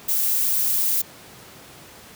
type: noise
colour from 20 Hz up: violet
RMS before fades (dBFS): -21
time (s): 0.08-1.02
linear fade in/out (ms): 10
effects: pink hiss -44 dBFS RMS until 2.15 s + high-pass 100 Hz 12 dB/octave